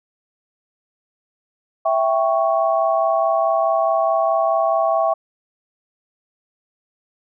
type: chord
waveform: sine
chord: C# diminished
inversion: first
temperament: equal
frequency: 659.3 / 784 / 1108.7 Hz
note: E5 / G5 / C#6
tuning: 0 / 0 / 0 cents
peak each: -17 / -21 / -22 dBFS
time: 1.85-5.14 s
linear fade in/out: 10 ms
effects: none